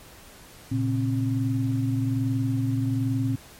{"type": "tone cluster", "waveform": "sine", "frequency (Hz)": [115.8, 137, 267.1], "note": ["A#2", "C#3", "C4"], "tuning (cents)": [-11, -20, 36], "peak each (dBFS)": [-24, -33, -26], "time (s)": [0.71, 3.36], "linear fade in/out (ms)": 10, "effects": ["pink hiss -48 dBFS RMS until 3.59 s", "MP3 64 kbps"]}